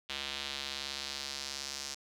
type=tone with band-pass filter sweep; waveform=square; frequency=69.3 Hz; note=C#2; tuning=in tune; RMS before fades=-40 dBFS; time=0.09-1.95 s; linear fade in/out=10 ms; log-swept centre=3400 to 5600 Hz; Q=2.2; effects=none